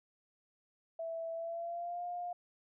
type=tone with pitch glide; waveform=sine; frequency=659.3 to 706.6 Hz; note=E5 to F5; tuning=0 to +20 cents; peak=-37 dBFS; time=0.99-2.33 s; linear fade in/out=5 ms; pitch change=+120 cents; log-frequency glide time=1.33-2.04 s; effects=none